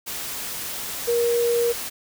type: tone in noise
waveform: sine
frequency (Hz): 472.6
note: A#4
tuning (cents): +24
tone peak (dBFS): -18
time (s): 1.07-1.73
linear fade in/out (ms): 20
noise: white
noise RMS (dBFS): -31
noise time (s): 0.06-1.9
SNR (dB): +10
effects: none